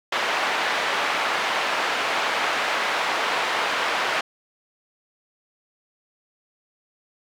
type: band-pass noise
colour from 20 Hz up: pink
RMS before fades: -24 dBFS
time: 0.12-4.21 s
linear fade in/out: 5 ms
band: 750 to 2800 Hz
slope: 12 dB/octave
effects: none